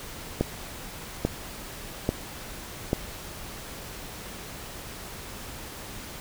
click train, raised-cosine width 2 ms, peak -9 dBFS, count 4, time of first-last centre 0.41-2.931 s, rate 1.19 Hz, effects pink hiss -40 dBFS RMS until 6.2 s

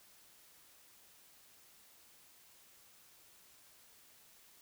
silence, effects white hiss -63 dBFS RMS until 4.61 s

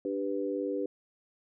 sine chord, G major, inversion second, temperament equal, 293.7 / 392 / 493.9 Hz, D4 / G4 / B4, 0 / 0 / 0 cents, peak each -34 dBFS, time 0.05-0.86 s, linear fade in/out 2 ms, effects none

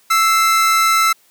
45% pulse tone pair together, 1319.8 / 2093 Hz, E6 / C7, +2 / 0 cents, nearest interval minor sixth, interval 798 cents, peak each -12 / -19 dBFS, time 0.1-1.13 s, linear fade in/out 10 ms, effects white hiss -54 dBFS RMS until 1.3 s + high-pass 150 Hz 12 dB/octave

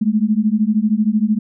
sine beating tone pair, 207.7 / 220.7 Hz, G#3 / A3, 0 / +5 cents, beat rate 13 Hz, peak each -16 dBFS, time 0.01-1.39 s, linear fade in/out 10 ms, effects none

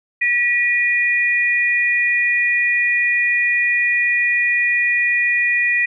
sine tone pair together, 1933.3 / 2441 Hz, B6 / D#7, -37 / -34 cents, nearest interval major third, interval 403 cents, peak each -16 / -18 dBFS, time 0.21-5.86 s, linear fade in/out 10 ms, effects none

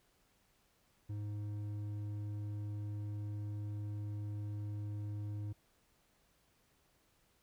sine tone with hard clipping, 103.83 Hz, G#2, in tune, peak -40 dBFS, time 1.09-5.53 s, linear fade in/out 10 ms, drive 6 dB, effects pink hiss -73 dBFS RMS until 7.42 s

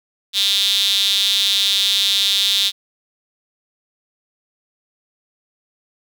sawtooth tone with high-pass filter, 198.3 Hz, G3, 20 cents sharp, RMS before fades -17 dBFS, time 0.33-2.72 s, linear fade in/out 50 ms, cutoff 3600 Hz, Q 7.9, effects none

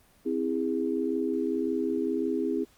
sine chord, C augmented, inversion none, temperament just, 261.6 / 327 / 408.8 Hz, C4 / E4 / G#4, 0 / -14 / -27 cents, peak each -30 dBFS, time 0.25-2.65 s, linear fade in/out 20 ms, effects pink hiss -61 dBFS RMS until 2.77 s + Opus 24 kbps

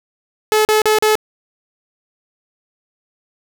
sawtooth tone bursts, 430 Hz, A4, 40 cents flat, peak -7 dBFS, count 4, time 0.52-1.154 s, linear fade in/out 0 ms, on 130 ms, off 38 ms, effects none

